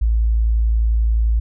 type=tone; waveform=sine; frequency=55.7 Hz; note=A1; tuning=22 cents sharp; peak=-13 dBFS; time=0.01-1.4 s; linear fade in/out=10 ms; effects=none